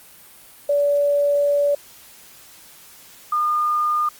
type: tone pair in turn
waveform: sine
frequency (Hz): 575 / 1214.9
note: D5 / D#6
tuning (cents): -37 / -42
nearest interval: octave + minor second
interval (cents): 1295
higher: second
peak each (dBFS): -15 / -17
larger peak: first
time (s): 0.69-1.75 / 3.32-4.09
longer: first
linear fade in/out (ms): 5
effects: white hiss -46 dBFS RMS until 4.19 s + Opus 32 kbps